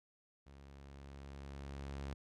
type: tone with level ramp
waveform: sawtooth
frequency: 69.3 Hz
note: C#2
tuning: in tune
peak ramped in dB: -52 to -37 dBFS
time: 0.46-2.14 s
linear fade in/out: 10 ms
effects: low-pass 7000 Hz 12 dB/octave